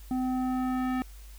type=tone with low-pass filter sweep; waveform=square; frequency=255.7 Hz; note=C4; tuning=40 cents flat; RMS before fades=-29 dBFS; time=0.11-1.02 s; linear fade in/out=0 ms; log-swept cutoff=660 to 2000 Hz; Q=1.2; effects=added 50 Hz sine -44 dBFS peak until 1.38 s + white hiss -56 dBFS RMS until 1.38 s